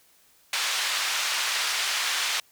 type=band-pass noise; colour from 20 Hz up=white; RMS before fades=-27 dBFS; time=0.53-2.4 s; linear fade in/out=2 ms; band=1100 to 4700 Hz; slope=12 dB/octave; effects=white hiss -60 dBFS RMS until 2.51 s